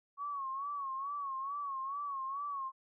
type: tone with vibrato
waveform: sine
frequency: 1108.7 Hz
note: C#6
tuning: in tune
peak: -36 dBFS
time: 0.17-2.72 s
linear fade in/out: 50 ms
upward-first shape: sine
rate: 2.3 Hz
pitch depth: 82 cents each way
effects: none